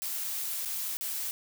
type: noise with dropouts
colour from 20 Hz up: blue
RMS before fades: -34 dBFS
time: 0.02-1.31 s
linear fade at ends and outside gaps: 0 ms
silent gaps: 0.239-0.242 / 0.65-0.657 / 0.97-1.01 s
effects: none